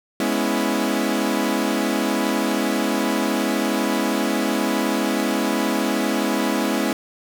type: chord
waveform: sawtooth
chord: C# minor seventh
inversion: second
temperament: equal with one note detuned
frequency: 207.7 / 246.9 / 279.3 / 329.6 Hz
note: G#3 / B3 / C#4 / E4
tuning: 0 / 0 / +13 / 0 cents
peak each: -21 dBFS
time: 0.2-6.93 s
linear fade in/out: 2 ms
effects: none